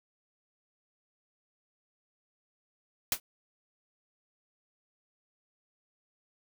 white noise with exponential decay, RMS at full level -23 dBFS, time 3.12-3.2 s, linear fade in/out 2 ms, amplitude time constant 17 ms, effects none

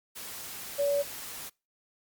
sine tone in noise, 570 Hz, C#5, 48 cents sharp, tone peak -24 dBFS, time 0.78-1.03 s, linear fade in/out 20 ms, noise white, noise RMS -41 dBFS, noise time 0.15-1.5 s, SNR +14 dB, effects noise-tail reverb RT60 0.3 s tail -26 dB re dry + Opus 48 kbps

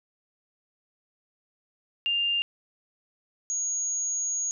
sine tone pair in turn, 2800 / 6660 Hz, F7 / G#8, +4 / +4 cents, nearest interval octave + minor third, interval 1500 cents, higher second, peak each -23 / -26 dBFS, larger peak first, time 2.06-2.42 / 3.5-4.51 s, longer second, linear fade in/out 0 ms, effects none

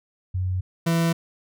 sine / 40% pulse tone pair in turn, 92.2 / 166.58 Hz, F#2 / E3, -6 / +18 cents, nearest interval minor seventh, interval 1024 cents, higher second, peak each -22 / -18 dBFS, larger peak second, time 0.34-0.61 / 0.86-1.13 s, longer neither, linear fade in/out 10 ms, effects none

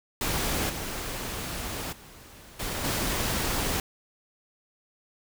pink noise with level steps, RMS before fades -28 / -34 / -49 / -32 / -28 dBFS, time 0.21-3.8 s, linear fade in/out 2 ms, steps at 0.69 / 1.92 / 2.59 / 2.84 s, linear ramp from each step 10 ms, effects none

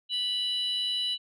sine tone pair together, 2960 / 3951 Hz, F#7 / B7, 0 / 0 cents, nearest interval perfect fourth, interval 500 cents, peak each -27 / -29 dBFS, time 0.09-1.18 s, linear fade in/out 50 ms, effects tanh soft clip ceiling -23 dBFS

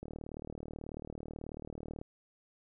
click train, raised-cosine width 2 ms, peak -29 dBFS, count 77, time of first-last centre 0.03-2.014 s, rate 38.3 Hz, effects none

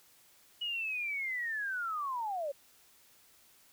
sine linear sweep, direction down, 2926 to 540 Hz, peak -33 dBFS, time 0.61-2.52 s, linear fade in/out 10 ms, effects white hiss -63 dBFS RMS until 3.72 s

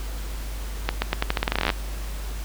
accelerating click train, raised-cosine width 0.3 ms, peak -5 dBFS, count 18, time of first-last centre 0.89-1.702 s, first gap 130 ms, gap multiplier 0.85, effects added 50 Hz sine -29 dBFS peak until 2.44 s + pink hiss -40 dBFS RMS until 2.44 s

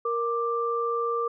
sine tone pair together, 467.4 / 1179.7 Hz, A#4 / D6, +5 / +7 cents, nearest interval octave + major third, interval 1602 cents, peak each -27 dBFS, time 0.05-1.28 s, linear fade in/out 5 ms, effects none

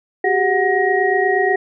sine tone cluster, 375.2 / 403.5 / 733 / 1886 Hz, F#4 / G#4 / F#5 / A#6, +24 / -50 / -16 / +20 cents, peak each -19 dBFS, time 0.24-1.56 s, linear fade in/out 5 ms, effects none

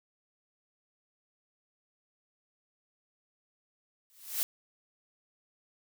blue noise with exponential growth, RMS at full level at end -27 dBFS, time 4.1-4.43 s, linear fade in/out 0 ms, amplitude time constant 71 ms, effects none

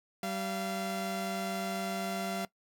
sawtooth tone pair together, 192.78 / 687 Hz, G3 / F5, -29 / -29 cents, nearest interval octave + minor seventh, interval 2200 cents, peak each -32 / -32 dBFS, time 0.23-2.45 s, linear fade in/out 2 ms, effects noise-tail reverb RT60 0.1 s tail -19 dB re dry

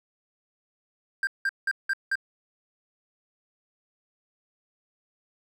triangle tone bursts, 1586 Hz, G6, 20 cents sharp, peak -21 dBFS, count 5, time 1.23-2.155 s, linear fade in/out 2 ms, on 41 ms, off 180 ms, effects none

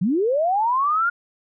sine linear sweep, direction up, 159.2 to 1434 Hz, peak -17 dBFS, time 0.01-1.1 s, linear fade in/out 10 ms, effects none

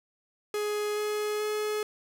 45% pulse tone with pitch steps, 418.3 / 421.2 / 424.1 Hz, G#4 / G#4 / G#4, +12 / +24 / +36 cents, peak -28 dBFS, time 0.54-1.83 s, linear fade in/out 2 ms, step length 430 ms, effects none

